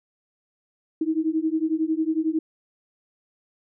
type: beating tone pair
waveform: sine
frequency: 312.6 / 323.6 Hz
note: D#4 / E4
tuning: +8 / -32 cents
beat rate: 11 Hz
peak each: -24 / -24 dBFS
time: 1.01-2.39 s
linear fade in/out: 5 ms
effects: none